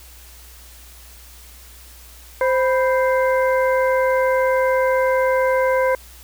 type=harmonic tone with a mistuned harmonic; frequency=522 Hz; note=C5; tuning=4 cents flat; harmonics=1 / 2 / 3 / 4; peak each=-16 / -22 / -26 / -28 dBFS; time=2.41-5.95 s; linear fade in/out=2 ms; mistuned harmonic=2; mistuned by=-95 cents; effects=added 60 Hz sine -43 dBFS peak until 6.23 s + white hiss -45 dBFS RMS until 6.23 s